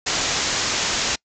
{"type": "low-pass noise", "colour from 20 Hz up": "white", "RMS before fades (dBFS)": -23, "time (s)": [0.06, 1.16], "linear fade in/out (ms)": 10, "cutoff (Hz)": 7300, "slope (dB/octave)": 96, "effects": ["noise-tail reverb RT60 0.1 s tail -26 dB re dry"]}